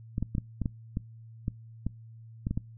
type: clicks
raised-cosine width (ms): 5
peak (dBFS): -17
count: 12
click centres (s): 0.181 / 0.226 / 0.351 / 0.382 / 0.617 / 0.658 / 0.971 / 1.481 / 1.866 / 2.469 / 2.51 / 2.575
effects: noise-tail reverb RT60 0.3 s tail -25 dB re dry + added 113 Hz sine -46 dBFS peak until 2.77 s